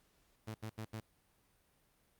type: tone bursts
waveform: sawtooth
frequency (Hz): 110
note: A2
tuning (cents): 0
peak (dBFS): -37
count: 4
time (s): 0.47-1.005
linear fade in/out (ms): 10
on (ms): 76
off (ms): 77
effects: pink hiss -73 dBFS RMS until 2.19 s + Opus 48 kbps